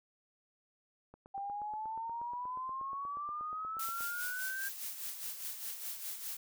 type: click train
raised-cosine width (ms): 1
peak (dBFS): -39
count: 25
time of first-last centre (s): 1.14-4.007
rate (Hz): 8.37
type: exponential sweep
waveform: sine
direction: up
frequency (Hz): 784 to 1600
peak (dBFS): -37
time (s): 1.34-4.69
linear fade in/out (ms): 10
type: noise with tremolo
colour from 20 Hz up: blue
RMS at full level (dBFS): -40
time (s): 3.79-6.37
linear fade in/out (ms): 5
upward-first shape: sine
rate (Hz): 4.9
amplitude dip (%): 55
effects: none